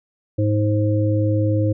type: harmonic tone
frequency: 105.3 Hz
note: G#2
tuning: 24 cents sharp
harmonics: 1 / 3 / 5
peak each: -17 / -22 / -24 dBFS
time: 0.38-1.73 s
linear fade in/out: 10 ms
effects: none